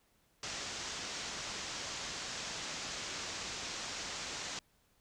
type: low-pass noise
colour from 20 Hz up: white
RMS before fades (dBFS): -42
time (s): 0.43-4.59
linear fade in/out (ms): 2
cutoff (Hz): 7100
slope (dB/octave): 48
effects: pink hiss -72 dBFS RMS until 5 s